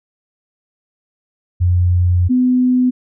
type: tone pair in turn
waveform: sine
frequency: 89 / 251.7 Hz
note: F2 / B3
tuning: +33 / +33 cents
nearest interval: octave + tritone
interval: 1800 cents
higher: second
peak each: -10 dBFS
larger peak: neither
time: 1.6-2.29 / 2.29-2.91 s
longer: first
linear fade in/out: 20 ms
effects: none